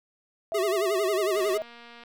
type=tone with pitch glide; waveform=sine; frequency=659.3 to 637.9 Hz; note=E5 to D#5; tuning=0 to +43 cents; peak=-28 dBFS; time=0.52-1.62 s; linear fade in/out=0 ms; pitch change=-57 cents; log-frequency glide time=0.89-1.22 s
type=tone with vibrato; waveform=square; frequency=392 Hz; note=G4; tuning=in tune; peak=-25 dBFS; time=0.54-1.58 s; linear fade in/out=10 ms; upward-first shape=sine; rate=11 Hz; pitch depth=130 cents each way
type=click train; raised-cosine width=0.3 ms; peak=-32 dBFS; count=163; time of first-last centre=1.35-2.036 s; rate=236 Hz
effects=none